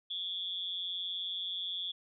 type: tone with amplitude modulation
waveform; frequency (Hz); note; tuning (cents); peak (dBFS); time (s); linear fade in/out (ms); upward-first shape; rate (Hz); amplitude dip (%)
sine; 3400; G#7; +40; -31; 0.1-1.92; 10; sine; 181; 85
effects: none